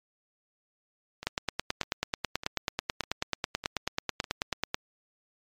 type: two click trains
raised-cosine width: 0.2 ms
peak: -21 / -10 dBFS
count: 6 / 33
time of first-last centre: 1.23-4.242 / 1.27-4.744 s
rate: 1.66 / 9.21 Hz
effects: MP3 96 kbps